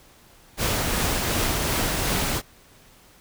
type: noise with tremolo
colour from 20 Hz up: pink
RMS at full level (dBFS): -23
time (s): 0.57-2.42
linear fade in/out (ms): 50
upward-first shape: triangle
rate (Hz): 2.7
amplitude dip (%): 25
effects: pink hiss -53 dBFS RMS until 3.2 s